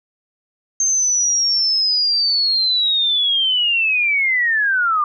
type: linear sweep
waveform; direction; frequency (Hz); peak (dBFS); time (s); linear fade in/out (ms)
sine; down; 6360 to 1174.7; -14; 0.8-5.04; 2
effects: none